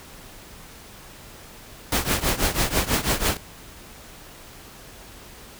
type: noise with tremolo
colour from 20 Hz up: pink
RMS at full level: -19 dBFS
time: 1.92-3.37 s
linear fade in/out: 2 ms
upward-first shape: triangle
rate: 6.1 Hz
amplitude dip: 90%
effects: pink hiss -44 dBFS RMS until 5.59 s